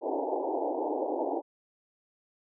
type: band-pass noise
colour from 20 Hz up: pink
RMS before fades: -31 dBFS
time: 0.01-1.42 s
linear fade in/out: 50 ms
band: 280 to 910 Hz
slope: 96 dB/octave
effects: none